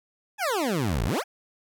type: exponential two-way sweep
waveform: 20% pulse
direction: down then up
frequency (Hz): 884 to 49.56 to 884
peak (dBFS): -19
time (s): 0.38-1.24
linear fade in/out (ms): 50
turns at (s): 1.04
effects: none